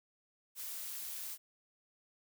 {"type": "noise", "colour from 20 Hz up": "blue", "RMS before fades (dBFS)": -43, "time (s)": [0.55, 1.38], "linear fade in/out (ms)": 50, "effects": []}